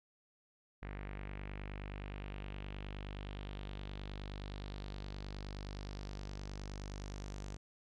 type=tone with low-pass filter sweep; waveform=sawtooth; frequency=49.6 Hz; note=G1; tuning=21 cents sharp; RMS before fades=-45 dBFS; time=0.82-7.57 s; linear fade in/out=10 ms; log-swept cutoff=2100 to 6600 Hz; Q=2.8; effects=none